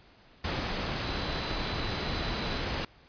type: tone in noise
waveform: sine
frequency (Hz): 4003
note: B7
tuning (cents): +23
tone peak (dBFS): -43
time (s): 1.04-2.6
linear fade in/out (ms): 5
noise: pink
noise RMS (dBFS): -32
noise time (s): 0.44-2.85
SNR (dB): -14
effects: pink hiss -58 dBFS RMS until 3.08 s + resampled to 11025 Hz